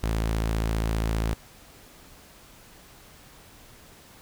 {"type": "tone", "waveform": "sawtooth", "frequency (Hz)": 55, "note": "A1", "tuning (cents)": 0, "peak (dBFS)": -20, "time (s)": [0.03, 1.34], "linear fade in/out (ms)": 5, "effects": ["pink hiss -51 dBFS RMS until 4.21 s"]}